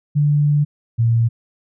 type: tone pair in turn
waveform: sine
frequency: 146.83 / 115.71 Hz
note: D3 / A#2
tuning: 0 / -12 cents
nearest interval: major third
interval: 412 cents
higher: first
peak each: -12 dBFS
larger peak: neither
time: 0.15-0.65 / 0.98-1.29 s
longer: first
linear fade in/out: 20 ms
effects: none